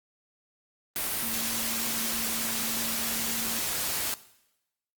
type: tone in noise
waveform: sine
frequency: 228.1 Hz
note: A#3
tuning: 37 cents flat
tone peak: -37 dBFS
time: 1.23-3.59 s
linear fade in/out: 0 ms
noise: white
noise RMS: -30 dBFS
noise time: 0.96-4.14 s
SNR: -10 dB
effects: noise-tail reverb RT60 0.9 s tail -18 dB re dry + Opus 32 kbps